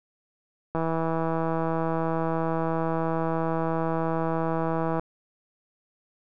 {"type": "click train", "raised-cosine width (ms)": 1, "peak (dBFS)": -14, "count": 693, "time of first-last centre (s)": [0.75, 4.995], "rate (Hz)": 163, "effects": []}